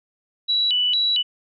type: tone with vibrato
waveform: sine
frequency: 3409 Hz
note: G#7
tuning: 45 cents sharp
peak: -17 dBFS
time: 0.48-1.23 s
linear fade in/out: 20 ms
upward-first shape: square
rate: 2.2 Hz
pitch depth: 240 cents each way
effects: none